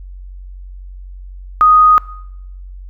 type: tone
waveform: sine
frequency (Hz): 1244.5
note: D#6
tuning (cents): 0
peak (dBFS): -5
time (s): 1.61-1.98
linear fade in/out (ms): 0
effects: noise-tail reverb RT60 0.8 s tail -21 dB re dry + added 46 Hz sine -29 dBFS peak until 2.89 s